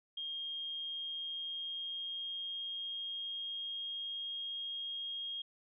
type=tone with pitch glide; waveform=sine; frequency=3229 to 3253 Hz; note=G#7 to G#7; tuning=-49 to -37 cents; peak=-38 dBFS; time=0.17-5.42 s; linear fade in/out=5 ms; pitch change=+12 cents; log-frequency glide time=0.57-4.6 s; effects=none